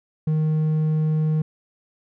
sine tone with hard clipping, 155.56 Hz, D#3, in tune, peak -19 dBFS, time 0.27-1.42 s, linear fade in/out 5 ms, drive 3 dB, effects none

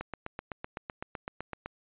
click train, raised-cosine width 0.5 ms, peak -21 dBFS, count 14, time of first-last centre 0.01-1.66 s, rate 7.88 Hz, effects resampled to 8000 Hz

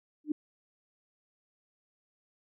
sine tone with exponential growth, 300.7 Hz, D4, 41 cents sharp, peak -23 dBFS, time 0.24-0.32 s, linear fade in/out 5 ms, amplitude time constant 16 ms, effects none

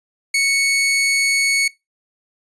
sawtooth tone, 2216 Hz, C#7, 1 cent flat, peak -11 dBFS, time 0.34-1.68 s, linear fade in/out 5 ms, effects noise-tail reverb RT60 0.2 s tail -21 dB re dry + resampled to 24000 Hz

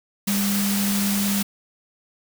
sine tone in noise, 200.5 Hz, G3, 39 cents sharp, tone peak -21 dBFS, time 0.27-1.43 s, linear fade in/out 10 ms, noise white, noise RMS -26 dBFS, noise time 0.27-1.43 s, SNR +2 dB, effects none

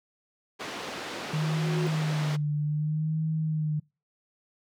pink band-pass noise, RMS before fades -37 dBFS, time 0.59-2.37 s, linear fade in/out 20 ms, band 270 to 4600 Hz, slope 12 dB/octave
sine tone with exponential growth, 362.8 Hz, F#4, 34 cents flat, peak -27 dBFS, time 0.99-1.87 s, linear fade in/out 0 ms, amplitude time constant 190 ms
sine tone with vibrato, 153.2 Hz, D#3, 27 cents flat, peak -25 dBFS, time 1.33-3.8 s, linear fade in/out 10 ms, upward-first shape sine, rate 0.64 Hz, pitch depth 56 cents each way
effects noise-tail reverb RT60 0.3 s tail -26 dB re dry

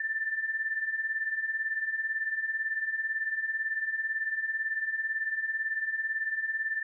sine beating tone pair, 1760 / 1778 Hz, A6 / A6, 0 / +18 cents, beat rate 18 Hz, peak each -35 / -30 dBFS, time 0-6.83 s, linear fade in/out 5 ms, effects none

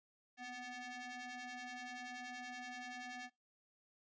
sawtooth ring-modulated tone, 493.9 Hz, B4, in tune, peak -39 dBFS, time 0.37-3.3 s, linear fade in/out 50 ms, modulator 1240 Hz, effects noise-tail reverb RT60 0.2 s tail -22 dB re dry + resampled to 16000 Hz

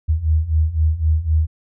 sine beating tone pair, 76.5 / 80.4 Hz, D#2 / E2, -29 / -43 cents, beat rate 3.9 Hz, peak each -19 / -16 dBFS, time 0.08-1.47 s, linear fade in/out 20 ms, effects none

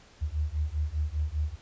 sine beating tone pair, 73.2 / 78.2 Hz, D2 / D#2, -5 / +9 cents, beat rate 5 Hz, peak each -30 dBFS, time 0.21-1.56 s, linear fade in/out 20 ms, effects pink hiss -56 dBFS RMS until 1.61 s + resampled to 16000 Hz

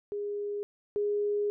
sine tone pair in turn, 410.2 / 412.6 Hz, G#4 / G#4, -21 / -11 cents, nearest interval unison, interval 10 cents, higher second, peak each -31 / -26 dBFS, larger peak second, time 0.12-0.63 / 0.96-1.5 s, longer second, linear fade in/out 0 ms, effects none

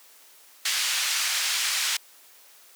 white band-pass noise, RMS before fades -26 dBFS, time 0.65-1.97 s, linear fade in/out 5 ms, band 1600 to 6000 Hz, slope 12 dB/octave, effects white hiss -53 dBFS RMS until 2.75 s + high-pass 400 Hz 12 dB/octave

